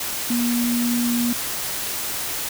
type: tone in noise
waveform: sine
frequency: 239.4 Hz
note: A#3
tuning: 46 cents sharp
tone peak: -19 dBFS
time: 0.3-1.33 s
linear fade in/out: 5 ms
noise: white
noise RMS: -27 dBFS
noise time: 0-2.49 s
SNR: +5 dB
effects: none